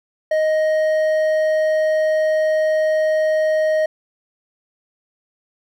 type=tone with hard clipping; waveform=triangle; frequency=624 Hz; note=D#5; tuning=5 cents sharp; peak=-16 dBFS; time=0.31-3.86 s; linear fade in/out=5 ms; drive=9 dB; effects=none